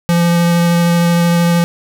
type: tone with vibrato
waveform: square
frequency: 171.4 Hz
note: F3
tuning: 32 cents flat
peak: -10 dBFS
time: 0.09-1.64 s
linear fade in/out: 0 ms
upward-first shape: sine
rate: 13 Hz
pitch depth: 8 cents each way
effects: none